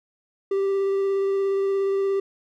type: tone with vibrato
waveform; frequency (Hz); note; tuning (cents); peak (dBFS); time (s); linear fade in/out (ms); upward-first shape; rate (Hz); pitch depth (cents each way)
triangle; 392; G4; 0; -18; 0.51-2.2; 5; square; 17; 8
effects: none